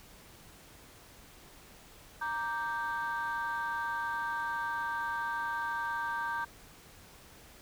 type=chord; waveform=sine; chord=G minor; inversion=first; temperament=equal; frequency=932.3 / 1174.7 / 1568 Hz; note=Bb5 / D6 / G6; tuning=0 / 0 / 0 cents; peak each=-34 / -38 / -34 dBFS; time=2.21-6.45 s; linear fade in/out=10 ms; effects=tanh soft clip ceiling -27 dBFS + pink hiss -55 dBFS RMS until 7.61 s